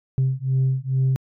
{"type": "beating tone pair", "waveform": "sine", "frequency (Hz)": [130.81, 133.11], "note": ["C3", "C3"], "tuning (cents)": [0, 30], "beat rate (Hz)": 2.3, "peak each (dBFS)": -20, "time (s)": [0.18, 1.16], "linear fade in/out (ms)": 0, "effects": ["tanh soft clip ceiling -14 dBFS"]}